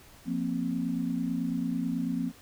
sine chord, F suspended fourth, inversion none, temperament just, 174.61 / 232.8 / 261.9 Hz, F3 / Bb3 / C4, 0 / -2 / +2 cents, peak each -33 / -32 / -31 dBFS, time 0.25-2.32 s, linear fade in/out 50 ms, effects pink hiss -54 dBFS RMS until 2.41 s

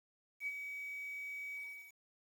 sine tone with ADSR envelope, 2272 Hz, C#7, 42 cents sharp, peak -34 dBFS, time 0.4-1.95 s, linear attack 70 ms, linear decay 38 ms, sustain -7 dB, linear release 390 ms, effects tanh soft clip ceiling -30 dBFS + 10-bit

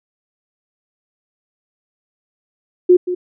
sine tone with echo, 360 Hz, F#4, 47 cents flat, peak -5 dBFS, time 2.89-2.97 s, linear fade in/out 10 ms, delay 180 ms, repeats 1, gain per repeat -12 dB, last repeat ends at 3.15 s, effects none

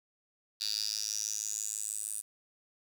10% pulse tone with high-pass filter sweep, 106.2 Hz, G#2, 39 cents sharp, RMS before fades -36 dBFS, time 0.6-2.22 s, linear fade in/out 20 ms, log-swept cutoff 4400 to 9200 Hz, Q 7, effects 10-bit

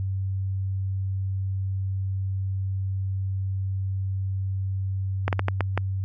slowing click train, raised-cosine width 0.5 ms, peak -8 dBFS, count 6, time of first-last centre 5.28-5.776 s, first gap 48 ms, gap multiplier 1.37, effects added 96 Hz sine -24 dBFS peak until 6.04 s + MP3 48 kbps

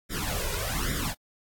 pink noise with flanger, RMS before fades -30 dBFS, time 0.09-1.15 s, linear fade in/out 50 ms, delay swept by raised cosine 0.55 to 2.05 ms, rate 1.2 Hz, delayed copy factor +1, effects AAC 64 kbps

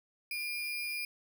sine tone with sample-and-hold, 2396 Hz, D7, 34 cents sharp, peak -34 dBFS, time 0.31-1.05 s, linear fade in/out 2 ms, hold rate 7350 Hz, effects none

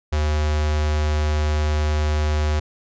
square tone with notch filter, 75.8 Hz, D#2, 45 cents flat, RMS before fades -20 dBFS, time 0.12-2.6 s, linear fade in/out 10 ms, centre 190 Hz, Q 1.1, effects resampled to 16000 Hz

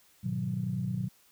sine chord, G# minor seventh, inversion none, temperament equal, 103.83 / 123.47 / 155.56 / 185 Hz, G#2 / B2 / D#3 / F#3, 0 / 0 / 0 / 0 cents, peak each -39 / -33 / -37 / -33 dBFS, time 0.23-1.09 s, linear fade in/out 20 ms, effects tanh soft clip ceiling -19 dBFS + white hiss -63 dBFS RMS until 1.31 s

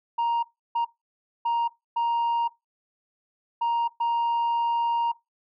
sine tone bursts at uneven times, 936 Hz, A#5, 7 cents sharp, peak -19 dBFS, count 6, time 0.18-0.43 / 0.75-0.85 / 1.45-1.68 / 1.96-2.48 / 3.61-3.88 / 4-5.12 s, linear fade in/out 10 ms, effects noise-tail reverb RT60 0.2 s tail -22 dB re dry + tanh soft clip ceiling -21 dBFS

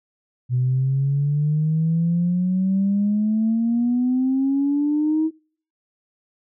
sine exponential sweep, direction up, 123.47 to 320.5 Hz, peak -16 dBFS, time 0.49-5.31 s, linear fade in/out 50 ms, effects noise-tail reverb RT60 0.5 s tail -25 dB re dry + tanh soft clip ceiling -12 dBFS

